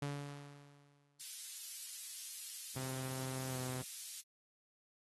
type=tone with exponential decay; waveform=sawtooth; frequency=143 Hz; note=D3; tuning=46 cents flat; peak=-33 dBFS; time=0.02-1.22 s; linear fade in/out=5 ms; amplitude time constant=260 ms
type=high-pass noise; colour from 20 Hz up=white; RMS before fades=-47 dBFS; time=1.19-4.22 s; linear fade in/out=20 ms; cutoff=3600 Hz; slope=12 dB/octave
type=tone with pitch glide; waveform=sawtooth; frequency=130.81 to 128.04 Hz; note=C3 to C3; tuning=0 to -37 cents; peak=-37 dBFS; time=2.76-3.82 s; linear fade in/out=5 ms; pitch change=-37 cents; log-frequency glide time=3.47-3.59 s
effects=AAC 32 kbps